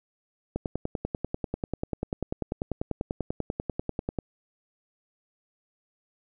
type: click train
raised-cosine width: 2 ms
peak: -15 dBFS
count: 38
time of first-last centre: 0.56-4.187 s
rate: 10.2 Hz
effects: none